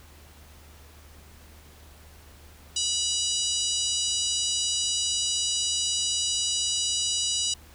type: harmonic tone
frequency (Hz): 976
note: B5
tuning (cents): -21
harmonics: 3 / 4 / 5 / 6 / 7 / 8 / 9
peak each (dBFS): -30 / -31 / -32 / -33 / -33 / -34 / -35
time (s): 2.76-7.54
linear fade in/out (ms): 5
effects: added 75 Hz sine -50 dBFS peak until 7.74 s + pink hiss -53 dBFS RMS until 7.74 s